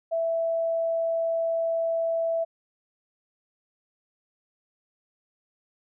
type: tone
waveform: sine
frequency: 661 Hz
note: E5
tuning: 5 cents sharp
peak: -23 dBFS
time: 0.11-2.45 s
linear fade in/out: 20 ms
effects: none